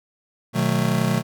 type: chord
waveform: square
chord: B dominant seventh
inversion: none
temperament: just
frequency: 123.47 / 154.34 / 185.21 / 222.2 Hz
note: B2 / D#3 / F#3 / A3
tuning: 0 / -14 / +2 / +17 cents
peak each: -25 dBFS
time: 0.53-1.23 s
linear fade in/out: 50 ms
effects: none